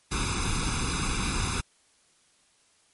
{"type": "noise with comb filter", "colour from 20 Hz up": "pink", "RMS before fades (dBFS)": -28, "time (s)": [0.11, 1.61], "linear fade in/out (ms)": 10, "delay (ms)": 0.8, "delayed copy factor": 0.85, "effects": ["white hiss -64 dBFS RMS until 2.93 s", "MP3 48 kbps"]}